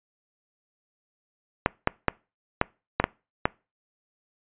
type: clicks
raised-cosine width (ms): 0.5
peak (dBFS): -4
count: 7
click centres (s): 1.661 / 1.874 / 2.083 / 2.614 / 3 / 3.041 / 3.455
effects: noise-tail reverb RT60 0.3 s tail -24 dB re dry + resampled to 8000 Hz